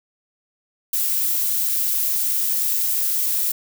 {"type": "noise", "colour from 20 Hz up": "violet", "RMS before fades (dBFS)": -21, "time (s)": [0.93, 3.52], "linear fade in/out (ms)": 5, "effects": []}